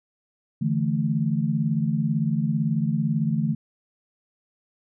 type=chord; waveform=sine; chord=D suspended second; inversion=none; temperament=equal; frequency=146.83 / 164.81 / 220 Hz; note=D3 / E3 / A3; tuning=0 / 0 / 0 cents; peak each=-25 dBFS; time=0.61-3.55 s; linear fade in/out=10 ms; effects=none